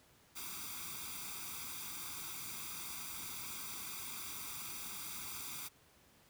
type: noise with comb filter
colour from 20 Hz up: white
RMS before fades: -45 dBFS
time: 0.35-5.69 s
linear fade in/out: 20 ms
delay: 0.84 ms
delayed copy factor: +1
effects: pink hiss -66 dBFS RMS until 6.29 s + high-pass 60 Hz 12 dB/octave